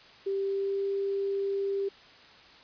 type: tone with pitch glide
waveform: sine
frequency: 392 to 395.2 Hz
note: G4 to G4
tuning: 0 to +14 cents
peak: -27 dBFS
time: 0.26-1.89 s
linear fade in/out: 10 ms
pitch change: +14 cents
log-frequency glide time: 0.38-0.87 s
effects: white hiss -53 dBFS RMS until 2.63 s + resampled to 11025 Hz